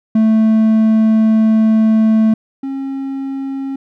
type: tone pair in turn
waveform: triangle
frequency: 220 / 270.9 Hz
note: A3 / C#4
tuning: 0 / -40 cents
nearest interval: major third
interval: 360 cents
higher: second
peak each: -6 / -17 dBFS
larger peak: first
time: 0.15-2.34 / 2.63-3.76 s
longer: first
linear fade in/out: 5 ms
effects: none